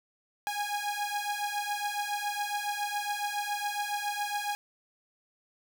sawtooth beating tone pair, 820 / 827.2 Hz, G#5 / G#5, -22 / -7 cents, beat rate 7.2 Hz, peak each -30 dBFS, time 0.47-4.55 s, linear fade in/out 0 ms, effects none

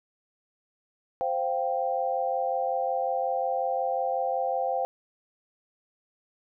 sine chord, C suspended fourth, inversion none, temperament equal, 523.3 / 698.5 / 784 Hz, C5 / F5 / G5, 0 / 0 / 0 cents, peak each -29 / -30 / -29 dBFS, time 1.21-4.85 s, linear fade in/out 0 ms, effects none

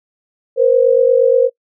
sine tone pair together, 474.8 / 523.3 Hz, A#4 / C5, +32 / 0 cents, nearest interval major second, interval 168 cents, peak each -11 dBFS, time 0.56-1.5 s, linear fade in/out 50 ms, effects noise-tail reverb RT60 0.1 s tail -23 dB re dry

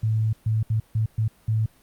sine tone bursts at uneven times, 110 Hz, A2, in tune, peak -19 dBFS, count 6, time 0.03-0.33 / 0.46-0.63 / 0.7-0.8 / 0.95-1.06 / 1.18-1.28 / 1.48-1.66 s, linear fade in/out 5 ms, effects pink hiss -58 dBFS RMS until 1.82 s + Opus 48 kbps

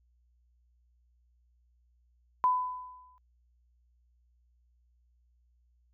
sine tone with exponential decay, 1003 Hz, B5, 26 cents sharp, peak -20 dBFS, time 2.44-3.18 s, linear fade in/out 0 ms, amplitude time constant 160 ms, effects added 60 Hz sine -65 dBFS peak until 5.93 s

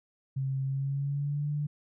sine tone with pitch glide, 134.4 to 147.41 Hz, C3 to D3, +47 to +7 cents, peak -28 dBFS, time 0.36-1.67 s, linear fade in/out 10 ms, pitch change +160 cents, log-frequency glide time 0.64-1.5 s, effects none

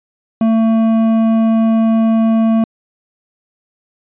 triangle tone with hard clipping, 224.2 Hz, A3, 33 cents sharp, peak -11 dBFS, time 0.41-2.64 s, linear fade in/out 2 ms, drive 12 dB, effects resampled to 8000 Hz

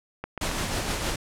click train, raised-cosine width 0.5 ms, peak -17 dBFS, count 3, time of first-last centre 0.24-0.514 s, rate 7.3 Hz
pink noise with tremolo, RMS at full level -27 dBFS, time 0.41-1.16 s, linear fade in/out 5 ms, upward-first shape sine, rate 6.4 Hz, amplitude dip 35%
effects low-pass 10000 Hz 12 dB/octave

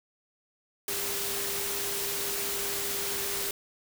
sine tone in noise, 400 Hz, G4, 35 cents sharp, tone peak -39 dBFS, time 0.88-3.51 s, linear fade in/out 2 ms, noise white, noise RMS -32 dBFS, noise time 0.88-3.51 s, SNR -10 dB, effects none

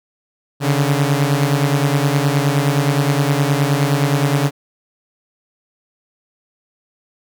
sawtooth beating tone pair, 138.59 / 148.19 Hz, C#3 / D3, 0 / +16 cents, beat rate 9.6 Hz, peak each -12 / -14 dBFS, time 0.6-4.51 s, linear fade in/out 50 ms, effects none

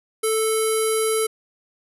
square tone with low-pass filter, 440 Hz, A4, in tune, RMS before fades -21 dBFS, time 0.23-1.27 s, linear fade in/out 10 ms, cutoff 11000 Hz, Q 8.7, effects none

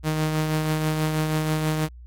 sawtooth tone with tremolo, 155.56 Hz, D#3, in tune, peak -16 dBFS, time 0.03-1.89 s, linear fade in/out 50 ms, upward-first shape triangle, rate 6.2 Hz, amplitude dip 40%, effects added 60 Hz sine -40 dBFS peak until 2.06 s + AAC 64 kbps

